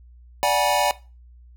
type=chord; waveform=square; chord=G# half-diminished seventh; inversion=second; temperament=equal with one note detuned; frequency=587.3 / 740 / 830.6 / 964.1 Hz; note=D5 / F#5 / G#5 / B5; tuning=0 / 0 / 0 / -42 cents; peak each=-24 dBFS; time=0.43-0.91 s; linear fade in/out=0 ms; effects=noise-tail reverb RT60 0.3 s tail -18 dB re dry + added 60 Hz sine -45 dBFS peak until 1.56 s